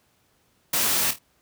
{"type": "noise with echo", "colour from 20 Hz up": "white", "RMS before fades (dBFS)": -23, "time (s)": [0.73, 1.11], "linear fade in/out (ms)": 5, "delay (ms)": 26, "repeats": 3, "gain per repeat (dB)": -9, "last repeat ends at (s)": 1.188, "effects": ["pink hiss -65 dBFS RMS until 1.41 s", "high-pass 60 Hz 12 dB/octave"]}